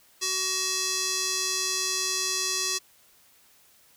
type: tone with band-pass filter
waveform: square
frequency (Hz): 375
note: F#4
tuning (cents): +23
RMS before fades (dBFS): -28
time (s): 0.21-2.79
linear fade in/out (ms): 20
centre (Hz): 5800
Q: 2.2
effects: white hiss -59 dBFS RMS until 3.96 s

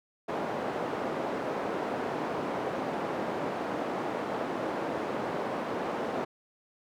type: band-pass noise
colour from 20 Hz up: white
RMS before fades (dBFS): -33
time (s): 0.28-6.25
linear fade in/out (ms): 10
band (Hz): 230 to 700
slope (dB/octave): 12
effects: none

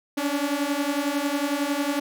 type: beating tone pair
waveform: sawtooth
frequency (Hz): 280 / 291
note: C#4 / D4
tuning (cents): +18 / -16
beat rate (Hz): 11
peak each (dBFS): -23 / -22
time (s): 0.17-2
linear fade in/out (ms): 10
effects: none

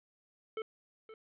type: tone with echo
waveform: square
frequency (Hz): 440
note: A4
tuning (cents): 0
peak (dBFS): -36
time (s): 0.57-0.62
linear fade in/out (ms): 2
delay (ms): 520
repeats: 1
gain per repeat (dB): -13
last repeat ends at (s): 1.14
effects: resampled to 8000 Hz + 11-bit

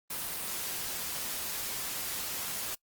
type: noise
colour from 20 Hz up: white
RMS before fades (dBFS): -36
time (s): 0.1-2.75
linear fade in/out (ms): 5
effects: noise-tail reverb RT60 0.1 s tail -24 dB re dry + Opus 32 kbps

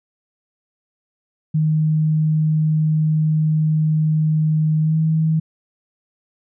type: tone with pitch glide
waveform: sine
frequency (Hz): 155.56 to 158.83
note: D#3 to D#3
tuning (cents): 0 to +36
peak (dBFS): -14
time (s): 1.54-5.4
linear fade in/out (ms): 10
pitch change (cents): +36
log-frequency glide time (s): 4.81-4.97
effects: none

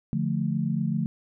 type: chord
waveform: sine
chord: D minor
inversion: none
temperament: equal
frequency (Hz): 146.83 / 174.61 / 220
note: D3 / F3 / A3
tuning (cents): 0 / 0 / 0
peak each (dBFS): -28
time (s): 0.13-1.06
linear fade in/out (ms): 0
effects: none

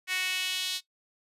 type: tone with high-pass filter sweep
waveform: sawtooth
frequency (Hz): 370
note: F#4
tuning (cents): 0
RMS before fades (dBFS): -31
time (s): 0.07-0.81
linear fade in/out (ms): 50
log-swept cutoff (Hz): 2100 to 3800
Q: 2.6
effects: noise-tail reverb RT60 0.1 s tail -18 dB re dry + resampled to 32000 Hz

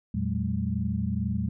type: tone cluster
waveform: sine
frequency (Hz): 84.7 / 116.7 / 188.3 / 210.5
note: E2 / A#2 / F#3 / G#3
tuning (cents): +48 / +2 / +31 / +24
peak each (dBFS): -31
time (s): 0.14-1.49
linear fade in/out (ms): 5
effects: none

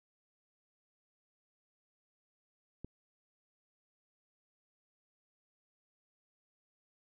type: click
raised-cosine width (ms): 3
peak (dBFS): -30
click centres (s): 2.846
effects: none

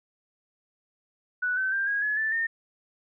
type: tone with pitch steps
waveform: sine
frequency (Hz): 1480 / 1532.2 / 1586.2 / 1642.2 / 1700.1 / 1760 / 1822.1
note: F#6 / G6 / G6 / G#6 / G#6 / A6 / A#6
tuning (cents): 0 / -40 / +20 / -20 / +40 / 0 / -40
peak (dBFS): -24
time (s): 1.42-2.47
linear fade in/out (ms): 10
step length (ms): 150
effects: none

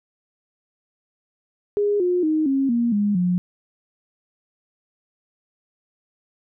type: tone with pitch steps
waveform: sine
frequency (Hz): 411 / 357.8 / 311.5 / 271.2 / 236.1 / 205.5 / 178.9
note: G#4 / F4 / D#4 / C#4 / A#3 / G#3 / F3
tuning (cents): -18 / +42 / +2 / -38 / +22 / -18 / +42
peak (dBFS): -17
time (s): 1.77-3.38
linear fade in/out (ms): 0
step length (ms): 230
effects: none

